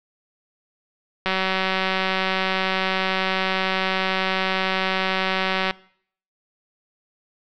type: click train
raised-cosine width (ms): 0.3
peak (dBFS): -6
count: 842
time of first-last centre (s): 1.26-5.71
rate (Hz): 189
effects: noise-tail reverb RT60 0.6 s tail -22 dB re dry + low-pass 5000 Hz 12 dB/octave